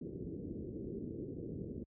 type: low-pass noise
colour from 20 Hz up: white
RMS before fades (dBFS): -43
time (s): 0.01-1.84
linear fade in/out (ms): 5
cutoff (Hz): 430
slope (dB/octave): 48
effects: high-pass 60 Hz 12 dB/octave